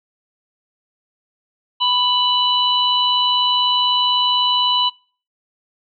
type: harmonic tone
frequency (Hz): 992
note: B5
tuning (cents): +7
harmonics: 1 / 3 / 4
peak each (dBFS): -19 / -17 / -22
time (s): 1.8-4.9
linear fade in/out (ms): 20
effects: noise-tail reverb RT60 0.4 s tail -23 dB re dry